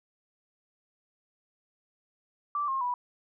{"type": "tone with pitch steps", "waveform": "sine", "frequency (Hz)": [1167, 1070.1, 981.3], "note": ["D6", "C6", "B5"], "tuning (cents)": [-11, 39, -11], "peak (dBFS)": -27, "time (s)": [2.55, 2.94], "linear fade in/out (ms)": 2, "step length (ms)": 130, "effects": []}